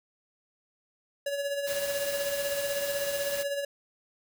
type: tone with tremolo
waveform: square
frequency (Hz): 565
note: C#5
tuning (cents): +33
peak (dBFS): -28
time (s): 1.26-3.65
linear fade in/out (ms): 5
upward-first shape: sine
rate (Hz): 16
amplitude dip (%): 50
type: noise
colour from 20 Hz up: white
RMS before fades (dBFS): -37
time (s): 1.66-3.44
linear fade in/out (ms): 20
effects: none